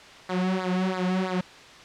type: tone with flanger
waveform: sawtooth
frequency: 185 Hz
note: F#3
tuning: in tune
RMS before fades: -26 dBFS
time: 0.29-1.41 s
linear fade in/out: 5 ms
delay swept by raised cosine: 0.33 to 3.43 ms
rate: 3 Hz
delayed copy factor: -1
effects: white hiss -46 dBFS RMS until 1.84 s + low-pass 4000 Hz 12 dB/octave